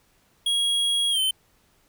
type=tone with pitch glide; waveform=square; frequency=3300 to 3079 Hz; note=G#7 to G7; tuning=-12 to -32 cents; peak=-21 dBFS; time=0.46-1.31 s; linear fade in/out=5 ms; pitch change=-120 cents; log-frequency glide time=1.11-1.19 s; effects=pink hiss -63 dBFS RMS until 1.88 s